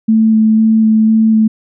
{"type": "tone with vibrato", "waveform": "sine", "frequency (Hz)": 220, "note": "A3", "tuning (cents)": 0, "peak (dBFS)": -6, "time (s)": [0.08, 1.48], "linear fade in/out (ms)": 10, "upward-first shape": "square", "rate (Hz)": 2, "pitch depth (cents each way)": 9, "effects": []}